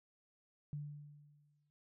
sine tone with exponential decay, 146.83 Hz, D3, in tune, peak -38 dBFS, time 0.73-1.7 s, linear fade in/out 0 ms, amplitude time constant 210 ms, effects noise-tail reverb RT60 0.1 s tail -26 dB re dry

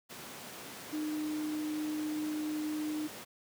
sine tone in noise, 305.3 Hz, D#4, 33 cents flat, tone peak -32 dBFS, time 0.92-3.08 s, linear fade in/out 20 ms, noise pink, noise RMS -45 dBFS, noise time 0.09-3.25 s, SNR +10 dB, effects high-pass 200 Hz 12 dB/octave

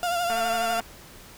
35% pulse tone with vibrato, 697 Hz, F5, 4 cents flat, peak -22 dBFS, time 0.03-0.8 s, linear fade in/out 0 ms, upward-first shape triangle, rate 12 Hz, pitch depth 53 cents each way
click train, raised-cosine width 0.5 ms, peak -20 dBFS, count 115, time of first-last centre 0.3-0.807 s, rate 225 Hz
effects pink hiss -47 dBFS RMS until 1.37 s

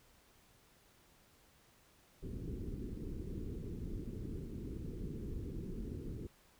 pink low-pass noise, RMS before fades -43 dBFS, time 2.22-6.27 s, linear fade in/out 5 ms, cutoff 420 Hz, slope 48 dB/octave, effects pink hiss -67 dBFS RMS until 6.59 s

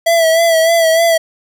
square tone with vibrato, 659.3 Hz, E5, in tune, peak -9 dBFS, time 0.06-1.18 s, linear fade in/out 10 ms, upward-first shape sine, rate 3.3 Hz, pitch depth 43 cents each way, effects none

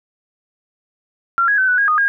sine tone with pitch steps, 1373 / 1659 / 1528 / 1485 / 1636 / 1235 / 1626 Hz, F6 / G#6 / G6 / F#6 / G#6 / D#6 / G#6, -30 / -2 / -45 / +6 / -26 / -13 / -37 cents, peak -12 dBFS, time 1.38-2.08 s, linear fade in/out 0 ms, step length 100 ms, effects none

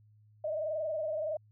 sine tone with frequency modulation, 622 Hz, D#5, 1 cent flat, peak -31 dBFS, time 0.44-1.37 s, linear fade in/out 5 ms, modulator 21.5 Hz, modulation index 1.3, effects added 106 Hz sine -59 dBFS peak until 1.51 s

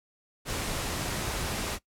pink noise, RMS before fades -32 dBFS, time 0.45-1.79 s, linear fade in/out 50 ms, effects noise-tail reverb RT60 0.1 s tail -19 dB re dry + low-pass 12000 Hz 12 dB/octave

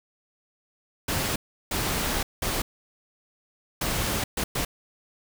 pink noise bursts at uneven times, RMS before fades -27 dBFS, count 6, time 1.08-1.36 / 1.71-2.23 / 2.42-2.62 / 3.81-4.24 / 4.37-4.44 / 4.55-4.65 s, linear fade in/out 5 ms, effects none

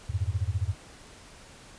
sine tone cluster, 82.7 / 97.5 / 112.3 Hz, E2 / G2 / A2, +6 / -9 / +36 cents, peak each -31 / -29 / -33 dBFS, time 0.09-0.75 s, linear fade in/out 10 ms, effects pink hiss -50 dBFS RMS until 1.78 s + resampled to 22050 Hz

